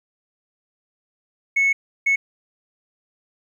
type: tone bursts at uneven times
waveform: sine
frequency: 2201 Hz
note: C#7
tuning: 13 cents flat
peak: -13 dBFS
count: 2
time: 1.56-1.73 / 2.06-2.16 s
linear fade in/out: 10 ms
effects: tanh soft clip ceiling -13 dBFS + 9-bit

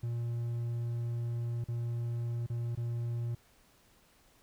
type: tone with dropouts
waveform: triangle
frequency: 118.1 Hz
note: A#2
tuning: 23 cents sharp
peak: -30 dBFS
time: 0.03-3.35 s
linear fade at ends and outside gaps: 5 ms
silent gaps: 1.642-1.684 / 2.465-2.499 / 2.752-2.773 s
effects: pink hiss -65 dBFS RMS until 4.42 s

